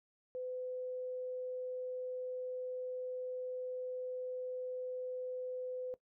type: tone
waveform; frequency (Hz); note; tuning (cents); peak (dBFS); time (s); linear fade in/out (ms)
sine; 506; B4; +42; -38; 0.35-5.94; 0
effects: noise-tail reverb RT60 0.1 s tail -17 dB re dry